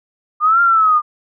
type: linear two-way sweep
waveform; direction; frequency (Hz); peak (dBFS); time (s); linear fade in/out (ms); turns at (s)
sine; up then down; 1199 to 1400 to 1199; -9; 0.4-1.02; 50; 0.61
effects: none